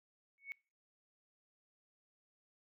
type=tone with exponential growth; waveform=sine; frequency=2217 Hz; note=C#7; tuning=in tune; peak=-37 dBFS; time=0.38-0.52 s; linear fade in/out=0 ms; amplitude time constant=30 ms; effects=noise-tail reverb RT60 0.4 s tail -26 dB re dry